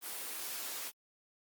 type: high-pass noise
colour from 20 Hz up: white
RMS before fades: -41 dBFS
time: 0.01-0.92 s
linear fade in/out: 50 ms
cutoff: 320 Hz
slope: 12 dB/octave
effects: Opus 24 kbps